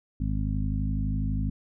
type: harmonic tone with a mistuned harmonic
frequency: 51.91 Hz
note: G#1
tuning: in tune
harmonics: 1 / 2 / 3 / 4 / 5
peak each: -28 / -31 / -33 / -34 / -35 dBFS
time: 0.2-1.5 s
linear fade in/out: 5 ms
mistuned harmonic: 1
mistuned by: +17 cents
effects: none